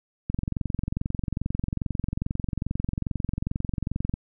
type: click train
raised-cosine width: 5 ms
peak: -14 dBFS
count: 87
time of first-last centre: 0.3-4.139 s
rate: 22.4 Hz
effects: none